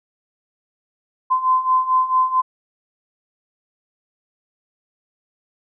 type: beating tone pair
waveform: sine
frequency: 1027 / 1031.5 Hz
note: C6 / C6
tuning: -33 / -25 cents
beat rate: 4.5 Hz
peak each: -20 / -16 dBFS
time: 1.3-2.42 s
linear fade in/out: 20 ms
effects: none